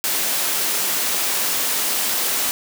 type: high-pass noise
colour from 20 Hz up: white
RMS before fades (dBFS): -21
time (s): 0.04-2.51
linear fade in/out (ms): 0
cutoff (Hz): 210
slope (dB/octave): 12
effects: none